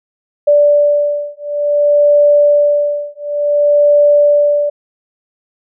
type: beating tone pair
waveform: sine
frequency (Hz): 584 / 584.56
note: D5 / D5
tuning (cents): -10 / -8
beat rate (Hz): 0.56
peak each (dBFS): -11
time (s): 0.47-4.7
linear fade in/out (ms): 10
effects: none